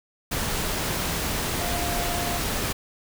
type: tone in noise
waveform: sine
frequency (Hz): 698.5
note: F5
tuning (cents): 0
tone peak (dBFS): -31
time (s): 1.6-2.38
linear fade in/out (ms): 10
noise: pink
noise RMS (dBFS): -27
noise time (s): 0.31-2.73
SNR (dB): -7
effects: none